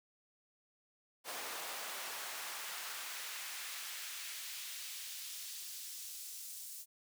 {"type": "noise with high-pass filter sweep", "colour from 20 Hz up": "pink", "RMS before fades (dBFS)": -45, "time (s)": [1.24, 6.86], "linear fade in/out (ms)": 50, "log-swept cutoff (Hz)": [580, 7400], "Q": 0.82, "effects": []}